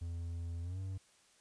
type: tone with pitch glide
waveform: triangle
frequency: 84.8 to 95.18 Hz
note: E2 to F#2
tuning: +50 to +49 cents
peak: -36 dBFS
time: 0.01-0.98 s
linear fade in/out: 10 ms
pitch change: +199 cents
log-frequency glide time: 0.62-0.79 s
effects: white hiss -67 dBFS RMS until 1.4 s + resampled to 22050 Hz